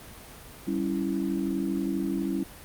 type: chord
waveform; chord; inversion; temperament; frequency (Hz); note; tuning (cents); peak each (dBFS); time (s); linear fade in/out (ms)
sine; C# diminished; second; equal with one note detuned; 194.64 / 277.2 / 329.6; G3 / C#4 / E4; -12 / 0 / 0; -30; 0.67-2.44; 10
effects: pink hiss -46 dBFS RMS until 2.64 s + Opus 32 kbps